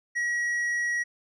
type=tone with tanh clipping; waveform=sine; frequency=1912 Hz; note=A#6; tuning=43 cents sharp; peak=-26 dBFS; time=0.15-1.04 s; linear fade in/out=20 ms; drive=6 dB; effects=none